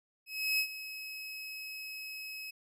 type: tone with ADSR envelope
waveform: 30% pulse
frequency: 2563 Hz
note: E7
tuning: 49 cents flat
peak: -24 dBFS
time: 0.26-2.51 s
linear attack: 330 ms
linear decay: 79 ms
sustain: -14 dB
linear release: 10 ms
effects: none